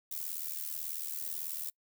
violet noise with amplitude modulation, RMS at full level -35 dBFS, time 0.11-1.7 s, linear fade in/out 5 ms, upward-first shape sine, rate 78.2 Hz, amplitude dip 80%, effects noise-tail reverb RT60 0.1 s tail -26 dB re dry

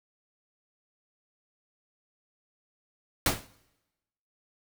pink noise with exponential decay, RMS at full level -20 dBFS, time 3.26-3.47 s, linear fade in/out 2 ms, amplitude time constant 44 ms, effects noise-tail reverb RT60 1.0 s tail -22 dB re dry

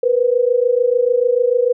sine tone pair together, 476.3 / 503.1 Hz, A#4 / B4, +37 / +32 cents, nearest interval minor second, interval 95 cents, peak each -15 dBFS, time 0.03-1.73 s, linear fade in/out 5 ms, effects none

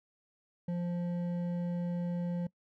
triangle tone with hard clipping, 174.61 Hz, F3, in tune, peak -33 dBFS, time 0.68-2.47 s, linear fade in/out 5 ms, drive 11 dB, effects noise-tail reverb RT60 0.1 s tail -22 dB re dry

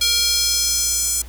square tone with high-pass filter sweep, 468.9 Hz, A#4, 10 cents sharp, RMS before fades -19 dBFS, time 0.01-1.22 s, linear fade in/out 5 ms, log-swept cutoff 3800 to 7500 Hz, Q 2.2, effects added 60 Hz sine -34 dBFS peak until 1.28 s + pink hiss -45 dBFS RMS until 1.28 s

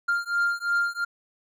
triangle beating tone pair, 1396.9 / 1399.8 Hz, F6 / F6, 0 / +4 cents, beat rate 2.9 Hz, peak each -24 dBFS, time 0.08-1.05 s, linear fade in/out 10 ms, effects none

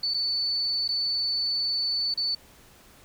sine tone with dropouts, 4489 Hz, C#8, 21 cents sharp, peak -24 dBFS, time 0.03-2.35 s, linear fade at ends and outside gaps 5 ms, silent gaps 0.139-0.143 / 0.879-0.888 / 2.141-2.174 s, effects pink hiss -54 dBFS RMS until 3.04 s

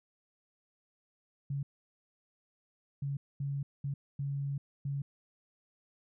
sine tone bursts at uneven times, 140 Hz, C#3, 18 cents sharp, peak -32 dBFS, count 6, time 1.5-1.63 / 3.02-3.17 / 3.4-3.63 / 3.84-3.94 / 4.19-4.58 / 4.85-5.02 s, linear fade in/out 5 ms, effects none

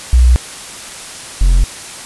sine / triangle tone pair in turn, 61.74 / 43.66 Hz, B1 / F1, 0 / 0 cents, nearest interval tritone, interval 600 cents, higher first, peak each -4 dBFS, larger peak neither, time 0.13-0.36 / 1.41-1.64 s, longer neither, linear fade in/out 0 ms, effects white hiss -29 dBFS RMS until 2.05 s + resampled to 24000 Hz

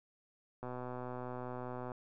click train, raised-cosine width 1 ms, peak -29 dBFS, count 162, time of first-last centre 0.63-1.918 s, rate 125 Hz, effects none

